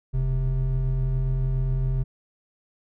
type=tone pair together; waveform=triangle; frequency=41.2 / 130.81 Hz; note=E1 / C3; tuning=0 / 0 cents; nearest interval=octave + minor sixth; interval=2000 cents; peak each=-22 dBFS; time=0.13-2.04 s; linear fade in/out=20 ms; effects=none